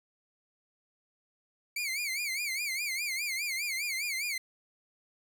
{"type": "tone with vibrato", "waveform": "sawtooth", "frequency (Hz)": 2244, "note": "C#7", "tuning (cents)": 21, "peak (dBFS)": -28, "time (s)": [1.76, 4.38], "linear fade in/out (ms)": 5, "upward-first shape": "sine", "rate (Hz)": 4.9, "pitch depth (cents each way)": 150, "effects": []}